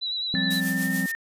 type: tone with vibrato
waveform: sine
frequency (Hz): 3929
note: B7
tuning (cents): -10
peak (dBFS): -26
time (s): 0.01-0.61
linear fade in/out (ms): 20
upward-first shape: triangle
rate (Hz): 9.6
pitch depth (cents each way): 47
type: chord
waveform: triangle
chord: F suspended second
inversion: none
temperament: equal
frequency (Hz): 174.61 / 196 / 261.6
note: F3 / G3 / C4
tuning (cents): 0 / 0 / 0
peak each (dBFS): -27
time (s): 0.34-1.06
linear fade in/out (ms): 0
type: tone with pitch glide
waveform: sine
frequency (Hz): 1760 to 1820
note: A6 to A#6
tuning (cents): 0 to -42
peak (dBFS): -27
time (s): 0.35-1.15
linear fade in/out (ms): 0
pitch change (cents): +58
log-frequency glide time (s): 0.54-0.94
type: noise with tremolo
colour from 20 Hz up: blue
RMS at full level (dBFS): -30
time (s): 0.5-1.12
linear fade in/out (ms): 10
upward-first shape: triangle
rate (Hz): 6.9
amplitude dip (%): 70
effects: resampled to 32000 Hz